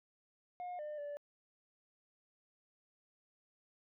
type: tone with pitch steps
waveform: sine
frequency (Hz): 717 / 601 / 581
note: F5 / D5 / D5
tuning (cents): +45 / +40 / -19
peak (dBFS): -38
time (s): 0.6-1.17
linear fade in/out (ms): 0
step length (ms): 190
effects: tanh soft clip ceiling -40 dBFS